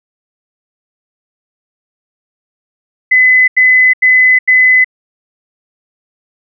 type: tone bursts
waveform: sine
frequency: 2018 Hz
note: B6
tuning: 37 cents sharp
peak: -4 dBFS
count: 4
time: 3.11-4.845 s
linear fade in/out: 10 ms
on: 370 ms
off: 85 ms
effects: none